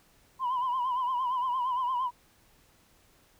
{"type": "tone with vibrato", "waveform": "sine", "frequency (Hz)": 1006, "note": "B5", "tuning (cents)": 32, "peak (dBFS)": -25, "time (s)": [0.39, 2.11], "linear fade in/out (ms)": 50, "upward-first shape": "triangle", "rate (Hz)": 8.7, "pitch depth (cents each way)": 100, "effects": ["tanh soft clip ceiling -24 dBFS", "pink hiss -63 dBFS RMS until 3.39 s"]}